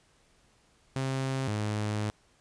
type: tone pair in turn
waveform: sawtooth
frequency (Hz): 133.2 / 105.72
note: C3 / G#2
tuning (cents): +31 / +31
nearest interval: major third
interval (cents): 400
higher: first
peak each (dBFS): -25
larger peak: neither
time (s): 0.96-1.48 / 1.48-2.1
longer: second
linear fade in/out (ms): 0
effects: pink hiss -65 dBFS RMS until 2.4 s + resampled to 22050 Hz